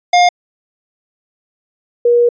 square / sine tone pair in turn, 710 / 478.1 Hz, F5 / A#4, +28 / +44 cents, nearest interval perfect fifth, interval 684 cents, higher first, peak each -7 dBFS, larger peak neither, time 0.13-0.29 / 2.05-2.29 s, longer second, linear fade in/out 5 ms, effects resampled to 16000 Hz

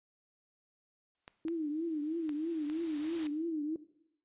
white noise with exponential growth, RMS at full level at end -43 dBFS, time 1.15-3.27 s, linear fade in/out 0 ms, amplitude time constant 460 ms
clicks, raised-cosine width 0.3 ms, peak -31 dBFS, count 4, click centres 1.279 / 1.483 / 2.293 / 2.699 s
sine tone with vibrato, 314.2 Hz, D#4, 17 cents sharp, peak -32 dBFS, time 1.45-3.76 s, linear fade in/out 2 ms, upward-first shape triangle, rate 3.1 Hz, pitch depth 150 cents each way
effects noise-tail reverb RT60 0.8 s tail -17 dB re dry + resampled to 8000 Hz

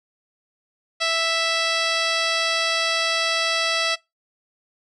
10% pulse tone with low-pass filter, 659.3 Hz, E5, in tune, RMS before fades -22 dBFS, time 1-3.96 s, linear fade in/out 20 ms, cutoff 5900 Hz, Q 3.2, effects noise-tail reverb RT60 0.2 s tail -22 dB re dry

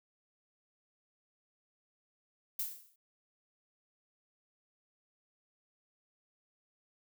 violet noise with exponential decay, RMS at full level -33 dBFS, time 2.59-2.96 s, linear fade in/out 5 ms, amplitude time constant 79 ms, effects none

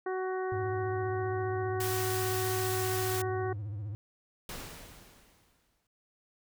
harmonic tone, 373.6 Hz, F#4, 17 cents sharp, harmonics 1 / 2 / 3 / 4 / 5, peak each -32 / -38 / -42 / -44 / -46 dBFS, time 0.06-3.53 s, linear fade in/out 5 ms
triangle tone with vibrato, 103.83 Hz, G#2, in tune, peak -33 dBFS, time 0.52-3.95 s, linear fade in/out 0 ms, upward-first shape sine, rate 15 Hz, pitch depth 110 cents each way
white high-pass noise, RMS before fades -37 dBFS, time 1.8-3.22 s, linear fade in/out 5 ms, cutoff 940 Hz, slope 24 dB/octave
pink noise with exponential decay, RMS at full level -39 dBFS, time 4.49-5.87 s, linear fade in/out 2 ms, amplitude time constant 300 ms
effects none

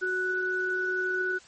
sine tone pair together, 370 / 1480 Hz, F#4 / F#6, 0 / 0 cents, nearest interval 2 octaves, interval 2400 cents, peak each -31 / -27 dBFS, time 0.01-1.39 s, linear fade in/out 20 ms, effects white hiss -53 dBFS RMS until 1.47 s + MP3 32 kbps

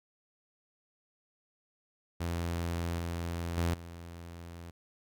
sawtooth tone with level steps, 85.1 Hz, F2, 44 cents flat, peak -28 / -30 / -24 / -40 dBFS, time 2.2-4.71 s, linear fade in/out 10 ms, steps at 2.99 / 3.57 / 3.74 s, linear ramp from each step 2 ms, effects none

